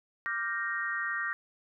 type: chord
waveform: sine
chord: G minor seventh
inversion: second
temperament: equal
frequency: 1174.7 / 1396.9 / 1568 / 1864.7 Hz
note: D6 / F6 / G6 / Bb6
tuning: 0 / 0 / 0 / 0 cents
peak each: -38 / -38 / -36 / -33 dBFS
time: 0.26-1.33 s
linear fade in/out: 0 ms
effects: none